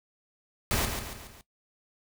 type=noise with echo; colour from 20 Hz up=pink; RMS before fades=-27 dBFS; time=0.71-0.85 s; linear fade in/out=0 ms; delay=140 ms; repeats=4; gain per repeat=-6 dB; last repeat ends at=1.41 s; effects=noise-tail reverb RT60 0.1 s tail -17 dB re dry